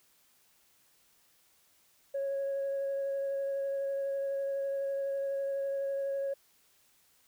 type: tone with vibrato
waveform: sine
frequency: 551 Hz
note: C#5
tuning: 11 cents flat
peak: -29 dBFS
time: 2.14-6.34 s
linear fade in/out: 10 ms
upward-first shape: sine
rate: 12 Hz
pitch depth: 10 cents each way
effects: tanh soft clip ceiling -28 dBFS + white hiss -67 dBFS RMS until 7.27 s